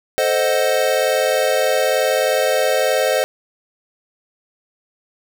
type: chord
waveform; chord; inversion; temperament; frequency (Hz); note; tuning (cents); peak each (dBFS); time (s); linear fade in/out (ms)
square; A diminished seventh; none; equal; 440 / 523.3 / 622.3 / 740; A4 / C5 / Eb5 / Gb5; 0 / 0 / 0 / 0; -24 / -19 / -20 / -25; 0.18-3.24; 0
effects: none